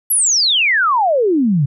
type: exponential sweep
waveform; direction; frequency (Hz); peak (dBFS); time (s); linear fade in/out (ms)
sine; down; 11840 to 130.81; -11; 0.1-1.66; 10
effects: none